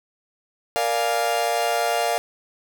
40% pulse chord, Bb dominant seventh, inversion none, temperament equal, 466.2 / 587.3 / 698.5 / 830.6 Hz, Bb4 / D5 / F5 / Ab5, 0 / 0 / 0 / 0 cents, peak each -27 / -26 / -22 / -28 dBFS, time 0.76-2.18 s, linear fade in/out 0 ms, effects none

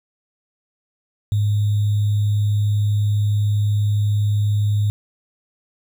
sine tone with sample-and-hold, 103.83 Hz, G#2, in tune, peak -15 dBFS, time 1.32-4.9 s, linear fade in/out 0 ms, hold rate 3675 Hz, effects none

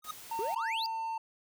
square tone with exponential growth, 1251 Hz, D#6, 9 cents sharp, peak -33 dBFS, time 0.02-0.11 s, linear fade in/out 5 ms, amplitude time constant 19 ms
white noise, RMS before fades -49 dBFS, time 0.04-0.55 s, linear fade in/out 5 ms
triangle tone with pitch glide, 910 to 899 Hz, A#5 to A5, -42 to +37 cents, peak -31 dBFS, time 0.31-1.18 s, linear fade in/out 5 ms, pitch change -21 cents, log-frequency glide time 0.58-0.69 s
triangle exponential sweep, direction up, 370 to 4906 Hz, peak -32 dBFS, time 0.39-0.86 s, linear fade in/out 0 ms
effects none

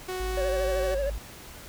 sawtooth tone with pitch glide, 370 to 376.7 Hz, F#4 to F#4, 0 to +31 cents, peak -27 dBFS, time 0.08-0.95 s, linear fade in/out 10 ms, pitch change +31 cents, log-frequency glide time 0.26-0.6 s
sine tone, 51.91 Hz, G#1, in tune, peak -30 dBFS, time 0.2-1.18 s, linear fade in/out 0 ms
triangle tone with vibrato, 554.4 Hz, C#5, in tune, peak -24 dBFS, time 0.37-1.1 s, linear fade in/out 5 ms, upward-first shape sine, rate 13 Hz, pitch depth 59 cents each way
effects pink hiss -45 dBFS RMS until 1.68 s

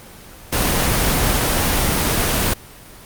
pink noise, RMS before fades -17 dBFS, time 0.52-2.54 s, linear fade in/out 10 ms, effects pink hiss -40 dBFS RMS until 3.05 s + Opus 24 kbps

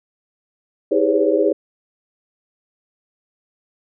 sine tone cluster, 320.3 / 398 / 414 / 509 / 565 Hz, E4 / G4 / G#4 / C5 / C#5, -50 / +26 / -5 / -48 / +33 cents, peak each -20 dBFS, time 0.91-1.53 s, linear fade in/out 10 ms, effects none

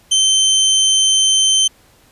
25% pulse tone, 3100 Hz, G7, 20 cents flat, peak -7 dBFS, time 0.11-1.68 s, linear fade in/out 10 ms, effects pink hiss -51 dBFS RMS until 2.11 s + resampled to 32000 Hz

